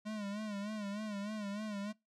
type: tone with vibrato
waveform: square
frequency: 207.7 Hz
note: G#3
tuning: in tune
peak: -39 dBFS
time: 0.05-1.93 s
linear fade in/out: 20 ms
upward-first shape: sine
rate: 3.3 Hz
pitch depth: 78 cents each way
effects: noise-tail reverb RT60 0.2 s tail -23 dB re dry + low-pass 7000 Hz 12 dB/octave